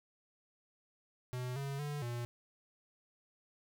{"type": "tone with pitch steps", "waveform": "square", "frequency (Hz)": [125.5, 138.7, 146.4, 119.8], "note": ["B2", "C#3", "D3", "A#2"], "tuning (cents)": [28, 1, -5, 48], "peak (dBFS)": -38, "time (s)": [1.33, 2.25], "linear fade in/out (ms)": 0, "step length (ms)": 230, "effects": []}